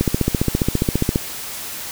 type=click train; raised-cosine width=3 ms; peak=-3 dBFS; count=18; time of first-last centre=0.01-1.159 s; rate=14.8 Hz; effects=white hiss -30 dBFS RMS until 1.91 s